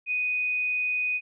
sine tone, 2489 Hz, D#7, in tune, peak -24 dBFS, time 0.06-1.21 s, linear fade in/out 50 ms, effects none

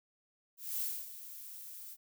violet noise with ADSR envelope, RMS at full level -35 dBFS, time 0.57-1.97 s, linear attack 230 ms, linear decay 260 ms, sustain -13 dB, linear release 45 ms, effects none

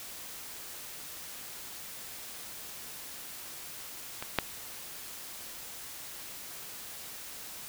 clicks, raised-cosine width 0.3 ms, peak -20 / -8 dBFS, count 2, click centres 4.225 / 4.387 s, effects white hiss -44 dBFS RMS until 7.68 s

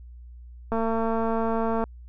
click train, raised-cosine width 1 ms, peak -14 dBFS, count 254, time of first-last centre 0.72-1.839 s, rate 226 Hz, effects added 60 Hz sine -41 dBFS peak until 2.08 s

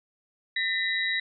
sine tone cluster, 1815 / 1999 / 3847 Hz, A#6 / B6 / B7, -47 / +20 / -46 cents, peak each -30 / -28 / -30 dBFS, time 0.56-1.2 s, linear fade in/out 5 ms, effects none

